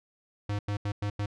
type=tone bursts at uneven times; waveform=square; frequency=102.7 Hz; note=G#2; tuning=19 cents flat; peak=-29 dBFS; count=5; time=0.49-0.59 / 0.68-0.77 / 0.85-0.92 / 1.02-1.1 / 1.19-1.26 s; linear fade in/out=5 ms; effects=low-pass 5000 Hz 12 dB/octave